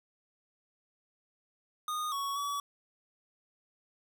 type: tone with pitch steps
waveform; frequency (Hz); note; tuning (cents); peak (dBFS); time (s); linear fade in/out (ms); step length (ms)
square; 1231 / 1115 / 1139; D#6 / C#6 / C#6; -19 / +10 / +47; -33; 1.88-2.6; 2; 240
effects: 12-bit